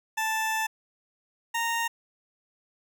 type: tone pair in turn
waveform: 20% pulse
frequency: 880 / 926.3 Hz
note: A5 / A#5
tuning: 0 / -11 cents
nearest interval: minor second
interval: 89 cents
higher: second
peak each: -21 dBFS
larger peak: neither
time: 0.17-0.67 / 1.54-1.88 s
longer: first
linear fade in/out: 10 ms
effects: none